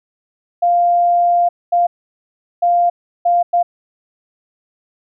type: tone bursts at uneven times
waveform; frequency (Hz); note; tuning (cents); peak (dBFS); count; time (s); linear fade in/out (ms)
sine; 698; F5; -1; -10; 5; 0.62-1.49 / 1.72-1.87 / 2.62-2.9 / 3.25-3.43 / 3.53-3.63; 10
effects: none